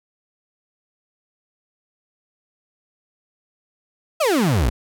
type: exponential sweep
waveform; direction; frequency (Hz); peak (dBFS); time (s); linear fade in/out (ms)
35% pulse; down; 683 to 49.81; -14; 4.2-4.7; 10
effects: none